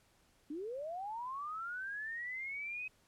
sine linear sweep, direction up, 279.3 to 2546 Hz, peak -39 dBFS, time 0.5-2.88 s, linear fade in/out 5 ms, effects pink hiss -70 dBFS RMS until 3.07 s + low-pass 12000 Hz 12 dB/octave

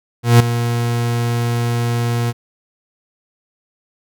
40% pulse tone with ADSR envelope, 118.6 Hz, A#2, 30 cents sharp, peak -3 dBFS, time 0.23-2.33 s, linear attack 170 ms, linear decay 6 ms, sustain -12 dB, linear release 36 ms, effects none

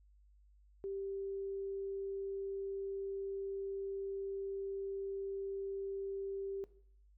sine tone, 392 Hz, G4, in tune, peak -38 dBFS, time 0.84-6.64 s, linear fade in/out 0 ms, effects noise-tail reverb RT60 0.6 s tail -17 dB re dry + added 50 Hz sine -62 dBFS peak until 7.17 s

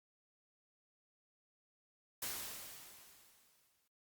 white noise with exponential decay, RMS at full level -40 dBFS, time 2.22-3.88 s, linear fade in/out 5 ms, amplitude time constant 360 ms, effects noise-tail reverb RT60 0.2 s tail -20 dB re dry + Opus 48 kbps

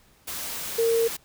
sine tone in noise, 458.6 Hz, A#4, 28 cents flat, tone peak -19 dBFS, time 0.78-1.08 s, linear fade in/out 10 ms, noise white, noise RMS -33 dBFS, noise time 0.27-1.17 s, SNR +11 dB, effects pink hiss -59 dBFS RMS until 1.24 s

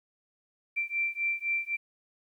sine beating tone pair, 2349 / 2352.9 Hz, D7 / D7, 0 / +3 cents, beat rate 3.9 Hz, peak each -31 dBFS, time 0.76-1.77 s, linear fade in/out 20 ms, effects 11-bit

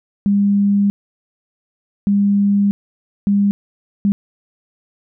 sine tone bursts at uneven times, 201.4 Hz, G3, 47 cents sharp, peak -11 dBFS, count 4, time 0.26-0.9 / 2.07-2.71 / 3.27-3.51 / 4.05-4.12 s, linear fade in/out 0 ms, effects none

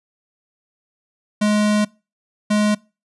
square tone pair in turn, 210 / 210 Hz, G#3 / G#3, +19 / +19 cents, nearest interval unison, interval 0 cents, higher neither, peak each -15 / -15 dBFS, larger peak neither, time 1.41-1.85 / 2.5-2.75 s, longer first, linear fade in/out 10 ms, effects noise-tail reverb RT60 0.3 s tail -24 dB re dry + resampled to 24000 Hz

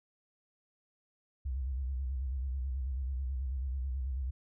sine tone with vibrato, 65.41 Hz, C2, in tune, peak -32 dBFS, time 1.45-4.31 s, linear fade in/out 10 ms, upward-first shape square, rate 9.2 Hz, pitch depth 85 cents each way, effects none

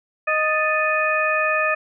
harmonic tone with a mistuned harmonic, 621 Hz, D#5, 3 cents flat, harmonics 1 / 2 / 3 / 4, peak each -23 / -23 / -23 / -23 dBFS, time 0.27-1.75 s, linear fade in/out 10 ms, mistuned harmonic 3, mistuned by -94 cents, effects none

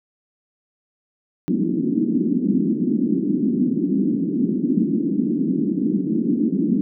white band-pass noise, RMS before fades -20 dBFS, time 1.48-6.81 s, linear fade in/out 0 ms, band 180 to 320 Hz, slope 48 dB/octave, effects none

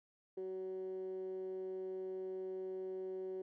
15% pulse tone with band-pass filter, 187.7 Hz, F#3, 25 cents sharp, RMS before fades -43 dBFS, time 0.37-3.42 s, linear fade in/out 5 ms, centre 400 Hz, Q 9.2, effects none

